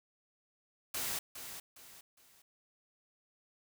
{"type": "noise with echo", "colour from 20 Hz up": "white", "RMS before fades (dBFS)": -37, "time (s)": [0.94, 1.19], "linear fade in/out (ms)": 5, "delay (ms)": 410, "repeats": 3, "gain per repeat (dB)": -9, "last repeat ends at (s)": 2.42, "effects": []}